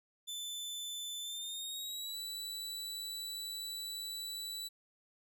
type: tone with pitch glide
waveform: sawtooth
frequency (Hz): 3520 to 3951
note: A7 to B7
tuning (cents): 0 to 0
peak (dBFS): -37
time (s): 0.27-4.69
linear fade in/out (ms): 20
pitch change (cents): +200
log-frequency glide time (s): 1.21-2.17
effects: none